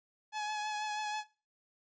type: tone with vibrato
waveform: sawtooth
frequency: 847 Hz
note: G#5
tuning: 34 cents sharp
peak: -31 dBFS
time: 0.32-1.24 s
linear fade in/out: 50 ms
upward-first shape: triangle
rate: 6.2 Hz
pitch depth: 27 cents each way
effects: noise-tail reverb RT60 0.3 s tail -17 dB re dry + resampled to 16000 Hz